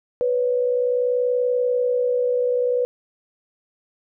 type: tone pair together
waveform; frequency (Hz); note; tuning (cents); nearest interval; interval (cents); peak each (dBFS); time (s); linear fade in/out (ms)
sine; 493.9 / 554.4; B4 / C#5; 0 / 0; major second; 200; -18 / -27; 0.21-2.85; 0
effects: none